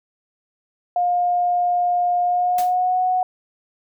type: tone with pitch glide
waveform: sine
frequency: 710 to 736.3 Hz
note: F5 to F#5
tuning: +28 to -9 cents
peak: -16 dBFS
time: 0.96-3.23 s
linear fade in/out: 2 ms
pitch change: +63 cents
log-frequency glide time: 2.22-3 s
type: noise with exponential decay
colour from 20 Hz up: white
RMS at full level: -27 dBFS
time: 2.58-2.76 s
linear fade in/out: 5 ms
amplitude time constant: 38 ms
effects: none